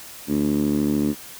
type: tone with band-pass filter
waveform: 10% pulse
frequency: 73.42 Hz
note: D2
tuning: in tune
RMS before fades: -21 dBFS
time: 0.27-1.15 s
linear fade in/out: 50 ms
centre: 260 Hz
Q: 3.5
effects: white hiss -40 dBFS RMS until 1.39 s